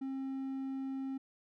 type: tone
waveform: triangle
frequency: 267.7 Hz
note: C4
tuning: 40 cents sharp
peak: -34 dBFS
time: 0.01-1.18 s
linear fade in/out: 10 ms
effects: none